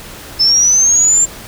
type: linear sweep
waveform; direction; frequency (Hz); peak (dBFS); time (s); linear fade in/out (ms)
sine; up; 5220 to 7370; -7; 0.39-1.26; 20
effects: pink hiss -32 dBFS RMS until 1.47 s